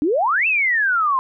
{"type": "exponential two-way sweep", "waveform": "sine", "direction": "up then down", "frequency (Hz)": [276.8, 2703, 1020], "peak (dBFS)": -15, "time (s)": [0.02, 1.19], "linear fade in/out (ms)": 0, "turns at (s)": 0.47, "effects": []}